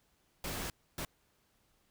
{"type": "noise bursts at uneven times", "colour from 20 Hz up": "pink", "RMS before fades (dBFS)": -39, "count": 2, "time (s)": [[0.44, 0.7], [0.98, 1.05]], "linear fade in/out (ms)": 2, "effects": ["pink hiss -73 dBFS RMS until 1.9 s"]}